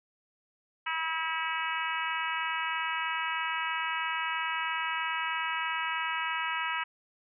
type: harmonic tone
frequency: 323.1 Hz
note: E4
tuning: 35 cents flat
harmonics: 3 / 4 / 5 / 6 / 7 / 8 / 9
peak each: -35 / -36 / -37 / -38 / -38 / -39 / -40 dBFS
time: 0.86-6.84 s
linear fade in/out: 10 ms
effects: none